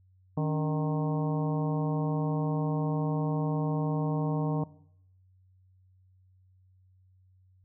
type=harmonic tone with a mistuned harmonic; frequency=154.3 Hz; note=D#3; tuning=14 cents flat; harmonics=1 / 2 / 3 / 4 / 5 / 6 / 7; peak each=-27 / -33 / -37 / -39 / -41 / -43 / -44 dBFS; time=0.37-4.64 s; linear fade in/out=5 ms; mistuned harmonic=2; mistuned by=-130 cents; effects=noise-tail reverb RT60 0.7 s tail -19 dB re dry + added 93 Hz sine -59 dBFS peak until 7.64 s